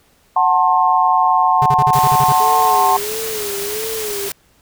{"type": "chord", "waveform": "sine", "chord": "F# diminished", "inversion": "none", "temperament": "just", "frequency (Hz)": [740, 888, 1065.6], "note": ["F#5", "A5", "C6"], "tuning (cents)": [0, 16, 31], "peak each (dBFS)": -15, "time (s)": [0.36, 2.97], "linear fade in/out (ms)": 5}
{"type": "tone bursts", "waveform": "square", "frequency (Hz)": 138.8, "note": "C#3", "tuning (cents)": 3, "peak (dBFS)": -18, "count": 9, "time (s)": [1.62, 2.321], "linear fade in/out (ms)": 0, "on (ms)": 37, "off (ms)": 46}
{"type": "noise", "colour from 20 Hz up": "white", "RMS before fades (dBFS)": -25, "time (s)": [1.93, 4.32], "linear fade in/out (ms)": 2}
{"type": "tone with vibrato", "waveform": "sine", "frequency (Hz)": 422.1, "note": "G#4", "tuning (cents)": 28, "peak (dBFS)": -23, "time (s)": [2.4, 4.29], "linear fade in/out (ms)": 5, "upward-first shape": "sine", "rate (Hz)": 1.5, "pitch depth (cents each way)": 98}
{"effects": ["pink hiss -55 dBFS RMS until 4.61 s"]}